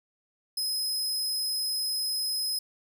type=tone; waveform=sawtooth; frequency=5090 Hz; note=D#8; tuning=39 cents sharp; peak=-25 dBFS; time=0.57-2.59 s; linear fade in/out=5 ms; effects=none